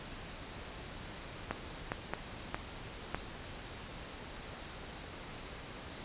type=clicks; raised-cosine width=0.5 ms; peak=-18 dBFS; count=5; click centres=1.51 / 1.919 / 2.136 / 2.545 / 3.146 s; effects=pink hiss -46 dBFS RMS until 6.04 s + resampled to 8000 Hz